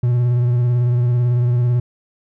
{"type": "tone with vibrato", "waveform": "triangle", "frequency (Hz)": 121.8, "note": "B2", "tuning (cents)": -24, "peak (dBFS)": -11, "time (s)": [0.03, 1.8], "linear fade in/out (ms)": 5, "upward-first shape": "sine", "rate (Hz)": 18, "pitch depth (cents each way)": 33, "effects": []}